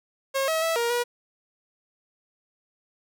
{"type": "tone with pitch steps", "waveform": "sawtooth", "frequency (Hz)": [541, 642, 655, 470.3, 482], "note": ["C#5", "E5", "E5", "A#4", "B4"], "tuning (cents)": [-42, -46, -11, 15, -42], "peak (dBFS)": -19, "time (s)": [0.34, 1.04], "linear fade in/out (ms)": 20, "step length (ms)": 140, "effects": []}